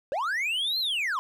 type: linear two-way sweep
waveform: triangle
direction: up then down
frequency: 493.7 to 4246 to 966 Hz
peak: -24 dBFS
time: 0.12-1.19 s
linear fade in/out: 0 ms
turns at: 0.79 s
effects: none